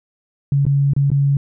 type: tone with dropouts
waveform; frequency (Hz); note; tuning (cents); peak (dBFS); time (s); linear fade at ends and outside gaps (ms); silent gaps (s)
sine; 140.2; C#3; +20; -12; 0.52-1.37; 2; 0.653-0.665 / 0.935-0.964 / 1.103-1.116
effects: none